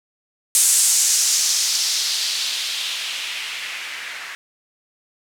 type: noise with low-pass filter sweep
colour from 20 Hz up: violet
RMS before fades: -21 dBFS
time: 0.55-4.35 s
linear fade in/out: 0 ms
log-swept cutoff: 8600 to 1800 Hz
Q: 1.9
effects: none